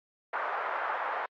white band-pass noise, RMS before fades -33 dBFS, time 0.33-1.26 s, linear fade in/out 5 ms, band 570 to 1500 Hz, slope 24 dB/octave, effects AAC 64 kbps

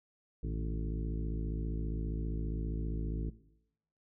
harmonic tone with a mistuned harmonic, 55 Hz, A1, in tune, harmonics 1 / 2 / 3 / 4 / 5 / 6 / 7 / 8, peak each -35 / -42 / -41 / -48 / -46 / -47 / -53 / -51 dBFS, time 0.43-3.3 s, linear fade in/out 5 ms, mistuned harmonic 3, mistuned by -88 cents, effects noise-tail reverb RT60 0.8 s tail -17 dB re dry

